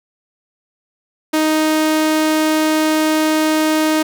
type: tone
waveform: sawtooth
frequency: 311.6 Hz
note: D#4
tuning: 3 cents sharp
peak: -9 dBFS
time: 1.33-4.03 s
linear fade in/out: 10 ms
effects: none